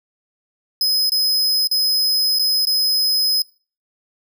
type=tone with dropouts; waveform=45% pulse; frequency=5070 Hz; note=D#8; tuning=32 cents sharp; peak=-15 dBFS; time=0.81-3.42 s; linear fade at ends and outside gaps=2 ms; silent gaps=1.096-1.119 / 1.673-1.713 / 2.388-2.394 / 2.653-2.67 s; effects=noise-tail reverb RT60 0.4 s tail -23 dB re dry